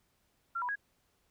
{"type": "tone with pitch steps", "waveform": "sine", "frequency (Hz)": [1372, 985, 1653], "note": ["F6", "B5", "G#6"], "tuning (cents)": [-31, -5, -9], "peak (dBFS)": -32, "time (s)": [0.55, 0.757], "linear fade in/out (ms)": 10, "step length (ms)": 69, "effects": ["pink hiss -74 dBFS RMS until 1.3 s"]}